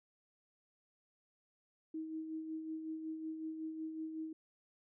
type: tone with tremolo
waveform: sine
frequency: 317.4 Hz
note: D#4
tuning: 35 cents sharp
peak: -38 dBFS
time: 1.94-4.33 s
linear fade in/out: 5 ms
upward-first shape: sine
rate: 5.4 Hz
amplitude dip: 45%
effects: none